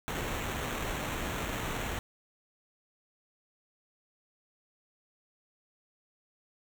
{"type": "noise with sample-and-hold", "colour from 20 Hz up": "pink", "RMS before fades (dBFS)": -35, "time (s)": [0.08, 1.99], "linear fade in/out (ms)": 0, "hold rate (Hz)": 4900, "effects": []}